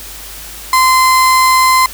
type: tone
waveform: 35% pulse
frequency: 1035 Hz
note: C6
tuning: 19 cents flat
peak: -5 dBFS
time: 0.73-1.86 s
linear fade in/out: 2 ms
effects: added 50 Hz sine -35 dBFS peak until 1.93 s + white hiss -30 dBFS RMS until 1.93 s